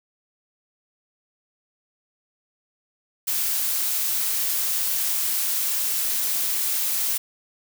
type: noise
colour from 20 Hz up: blue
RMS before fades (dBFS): -24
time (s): 3.27-7.18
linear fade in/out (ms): 10
effects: none